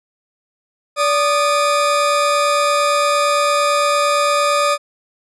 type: tone pair together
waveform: 40% pulse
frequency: 579.1 / 1227 Hz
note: D5 / D#6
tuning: -24 / -25 cents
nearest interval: octave + minor second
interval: 1299 cents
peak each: -16 / -15 dBFS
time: 0.96-4.78 s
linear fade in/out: 50 ms
effects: resampled to 24000 Hz